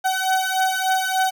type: beating tone pair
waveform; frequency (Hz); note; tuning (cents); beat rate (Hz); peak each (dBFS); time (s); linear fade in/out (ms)
30% pulse; 754 / 757.4; F#5 / F#5; +32 / +40; 3.4; -19 / -19; 0.04-1.31; 20
effects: none